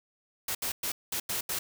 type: noise bursts at uneven times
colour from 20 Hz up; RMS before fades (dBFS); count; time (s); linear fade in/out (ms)
white; -32; 6; 0.48-0.55 / 0.62-0.72 / 0.83-0.92 / 1.12-1.2 / 1.29-1.41 / 1.49-1.59; 5
effects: none